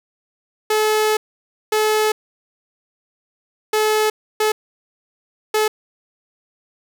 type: tone bursts at uneven times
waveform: sawtooth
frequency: 430 Hz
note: A4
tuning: 40 cents flat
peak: -11 dBFS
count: 5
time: 0.7-1.17 / 1.72-2.12 / 3.73-4.1 / 4.4-4.52 / 5.54-5.68 s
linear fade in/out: 5 ms
effects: none